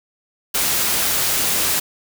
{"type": "noise", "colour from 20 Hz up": "white", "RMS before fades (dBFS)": -19, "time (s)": [0.54, 1.8], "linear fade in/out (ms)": 10, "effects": []}